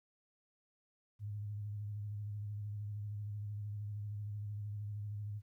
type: tone with vibrato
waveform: sine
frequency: 103.83 Hz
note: G#2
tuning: in tune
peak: -39 dBFS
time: 1.19-5.42 s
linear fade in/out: 50 ms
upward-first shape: square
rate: 13 Hz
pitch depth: 29 cents each way
effects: 13-bit